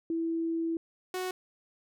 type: tone pair in turn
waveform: sine / sawtooth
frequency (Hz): 329.6 / 368.8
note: E4 / F#4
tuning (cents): 0 / -6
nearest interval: major second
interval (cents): 194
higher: second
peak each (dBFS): -28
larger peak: neither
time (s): 0.1-0.77 / 1.14-1.31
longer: first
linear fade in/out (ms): 2
effects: none